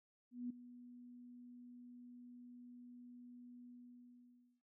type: tone with ADSR envelope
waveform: sine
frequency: 244.6 Hz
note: B3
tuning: 16 cents flat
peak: -39 dBFS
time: 0.31-4.62 s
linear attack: 190 ms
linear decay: 7 ms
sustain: -15 dB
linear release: 940 ms
effects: none